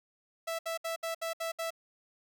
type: tone bursts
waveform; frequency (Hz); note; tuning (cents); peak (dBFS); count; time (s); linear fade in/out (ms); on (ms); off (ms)
sawtooth; 659.3; E5; 0; -29; 7; 0.47-1.706; 10; 120; 66
effects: none